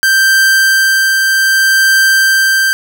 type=tone with tremolo; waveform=45% pulse; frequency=1568 Hz; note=G6; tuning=in tune; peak=-6 dBFS; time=0.03-2.73 s; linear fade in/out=0 ms; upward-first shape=triangle; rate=0.64 Hz; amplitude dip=30%; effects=none